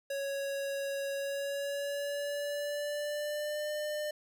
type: tone with pitch glide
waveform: square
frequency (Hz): 554.4 to 601.1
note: C#5 to D5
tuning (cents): 0 to +40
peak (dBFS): -34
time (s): 0.1-4.11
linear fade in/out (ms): 5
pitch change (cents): +140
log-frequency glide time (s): 1.14-3.7
effects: none